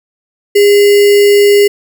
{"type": "tone with sample-and-hold", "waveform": "sine", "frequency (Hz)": 407.5, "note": "G#4", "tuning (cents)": -33, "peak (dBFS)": -3, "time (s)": [0.55, 1.68], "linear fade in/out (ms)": 10, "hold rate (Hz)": 2450, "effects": []}